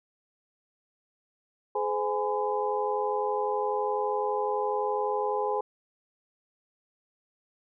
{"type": "tone cluster", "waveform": "sine", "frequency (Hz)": [422.1, 514, 833, 1012], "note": ["G#4", "C5", "G#5", "B5"], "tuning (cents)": [28, -31, 5, 42], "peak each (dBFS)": [-30, -32, -30, -34], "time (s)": [1.75, 5.61], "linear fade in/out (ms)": 5, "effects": []}